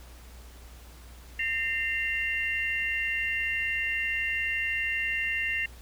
sine tone cluster, 1822 / 2090 / 2759 Hz, A#6 / C7 / F7, -40 / -2 / -22 cents, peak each -31 dBFS, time 1.39-5.66 s, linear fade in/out 5 ms, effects added 60 Hz sine -46 dBFS peak until 5.81 s + pink hiss -53 dBFS RMS until 5.81 s

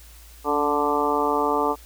harmonic tone with a mistuned harmonic, 146.9 Hz, D3, 1 cent sharp, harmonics 2 / 3 / 4 / 5 / 6 / 7 / 8, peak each -28 / -25 / -30 / -29 / -25 / -29 / -26 dBFS, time 0.44-1.76 s, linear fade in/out 50 ms, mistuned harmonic 2, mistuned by -34 cents, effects added 57 Hz sine -45 dBFS peak until 1.85 s + white hiss -50 dBFS RMS until 1.85 s

